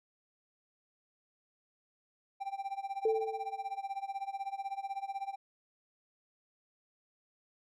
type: tone with tremolo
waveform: triangle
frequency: 786 Hz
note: G5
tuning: 4 cents sharp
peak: -31 dBFS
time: 2.4-5.36 s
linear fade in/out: 20 ms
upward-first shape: sine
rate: 16 Hz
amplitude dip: 90%
type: tone with exponential decay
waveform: sine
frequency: 442.5 Hz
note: A4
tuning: 10 cents sharp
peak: -24 dBFS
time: 3.05-3.79 s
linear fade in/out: 5 ms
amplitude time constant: 160 ms
effects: none